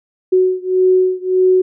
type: beating tone pair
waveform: sine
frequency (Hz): 370 / 371.7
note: F#4 / F#4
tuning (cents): 0 / +8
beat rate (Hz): 1.7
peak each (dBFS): -13 / -14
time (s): 0.32-1.62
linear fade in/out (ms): 10
effects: none